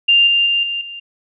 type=tone with level steps; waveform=sine; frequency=2794 Hz; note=F7; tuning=in tune; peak=-8 / -11 / -13 / -19 / -28 dBFS; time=0.08-1 s; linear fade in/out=10 ms; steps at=0.27 / 0.46 / 0.63 / 0.81 s; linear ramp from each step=2 ms; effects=none